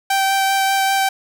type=tone with vibrato; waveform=sawtooth; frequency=778 Hz; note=G5; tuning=13 cents flat; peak=-11 dBFS; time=0.1-1.09 s; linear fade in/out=5 ms; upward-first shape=sine; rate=5.1 Hz; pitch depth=10 cents each way; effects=none